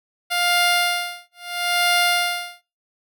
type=tone with tremolo; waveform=10% pulse; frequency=703 Hz; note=F5; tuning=11 cents sharp; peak=-7 dBFS; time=0.3-2.63 s; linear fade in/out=20 ms; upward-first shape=sine; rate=0.75 Hz; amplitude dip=100%; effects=noise-tail reverb RT60 0.3 s tail -23 dB re dry